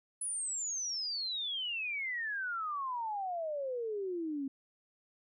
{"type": "exponential sweep", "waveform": "sine", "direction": "down", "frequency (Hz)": [10150, 265.4], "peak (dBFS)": -34, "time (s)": [0.21, 4.48], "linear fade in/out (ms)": 5, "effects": []}